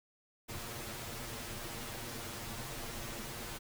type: noise with comb filter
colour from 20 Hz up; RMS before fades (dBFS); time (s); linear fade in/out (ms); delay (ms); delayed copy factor
pink; -43; 0.48-3.59; 20; 8.6; +1
effects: none